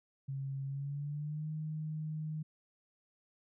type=tone with pitch glide; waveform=sine; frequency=136.5 to 155 Hz; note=C#3 to D#3; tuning=-26 to -6 cents; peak=-36 dBFS; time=0.28-2.43 s; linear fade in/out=10 ms; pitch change=+220 cents; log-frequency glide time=0.65-1.49 s; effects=none